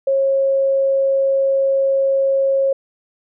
sine tone, 543 Hz, C#5, 36 cents flat, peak -13 dBFS, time 0.07-2.73 s, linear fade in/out 5 ms, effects none

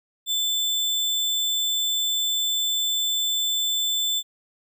sine tone with sample-and-hold, 3520 Hz, A7, in tune, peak -21 dBFS, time 0.26-4.23 s, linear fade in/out 50 ms, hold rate 11025 Hz, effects none

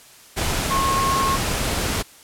sine tone in noise, 1084 Hz, C#6, 39 cents flat, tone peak -19 dBFS, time 0.7-1.37 s, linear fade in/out 20 ms, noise pink, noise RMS -23 dBFS, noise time 0.36-2.03 s, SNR +1 dB, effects white hiss -47 dBFS RMS until 2.23 s + low-pass 12000 Hz 12 dB/octave

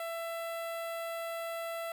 sawtooth tone with notch filter, 667 Hz, E5, 20 cents sharp, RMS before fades -38 dBFS, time 0-1.92 s, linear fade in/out 2 ms, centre 5800 Hz, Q 0.94, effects none

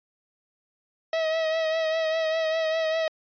45% pulse tone with vibrato, 641 Hz, E5, 49 cents flat, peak -23 dBFS, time 1.13-3.08 s, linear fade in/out 2 ms, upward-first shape triangle, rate 5 Hz, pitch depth 38 cents each way, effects resampled to 11025 Hz

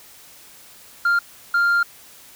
sine tone bursts at uneven times, 1396.9 Hz, F6, in tune, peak -12 dBFS, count 2, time 1.05-1.19 / 1.54-1.83 s, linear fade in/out 5 ms, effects tanh soft clip ceiling -14 dBFS + white hiss -46 dBFS RMS until 2.35 s

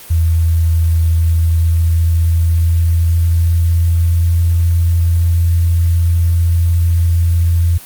sine tone with pitch glide, 82.41 to 84.73 Hz, E2 to E2, 0 to +48 cents, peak -9 dBFS, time 0.1-7.78 s, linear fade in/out 10 ms, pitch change +48 cents, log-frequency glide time 1.18-4.43 s, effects white hiss -35 dBFS RMS until 7.85 s + Opus 32 kbps

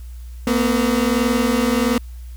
30% pulse tone pair together, 230.2 / 251.6 Hz, A#3 / B3, -22 / +32 cents, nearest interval major second, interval 154 cents, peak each -16 dBFS, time 0.47-1.98 s, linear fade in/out 2 ms, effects added 60 Hz sine -31 dBFS peak until 2.36 s + white hiss -53 dBFS RMS until 2.36 s

